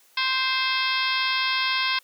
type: harmonic tone with a mistuned harmonic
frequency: 522 Hz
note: C5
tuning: 4 cents flat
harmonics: 2 / 3 / 4 / 5 / 6 / 7 / 8 / 9 / 10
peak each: -28 / -30 / -29 / -29 / -30 / -32 / -32 / -34 / -34 dBFS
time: 0.17-1.99 s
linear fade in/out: 5 ms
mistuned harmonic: 6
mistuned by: +61 cents
effects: white hiss -58 dBFS RMS until 2.03 s + high-pass 300 Hz 12 dB/octave